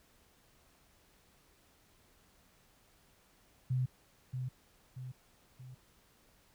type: tone with echo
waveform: sine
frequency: 127.8 Hz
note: C3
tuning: 40 cents flat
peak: -29 dBFS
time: 3.7-3.86 s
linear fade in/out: 10 ms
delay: 630 ms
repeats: 3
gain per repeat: -6 dB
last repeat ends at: 5.75 s
effects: pink hiss -67 dBFS RMS until 6.54 s